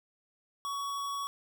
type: tone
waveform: square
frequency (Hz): 1122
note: C#6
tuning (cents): +21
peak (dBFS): -34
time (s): 0.65-1.27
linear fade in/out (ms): 0
effects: none